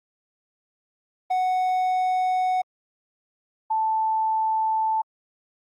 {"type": "tone pair in turn", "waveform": ["triangle", "sine"], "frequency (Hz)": [740, 880], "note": ["F#5", "A5"], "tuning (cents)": [0, 0], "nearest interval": "minor third", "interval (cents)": 300, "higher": "second", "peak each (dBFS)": [-18, -20], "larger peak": "first", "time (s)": [[1.3, 2.62], [3.7, 5.02]], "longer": "neither", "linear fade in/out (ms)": 10, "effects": ["Opus 32 kbps"]}